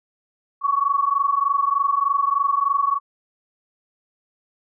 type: tone pair together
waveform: sine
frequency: 1108.7 / 1132 Hz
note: C#6 / C#6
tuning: 0 / +36 cents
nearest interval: unison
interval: 36 cents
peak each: -20 dBFS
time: 0.61-3 s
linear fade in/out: 50 ms
effects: none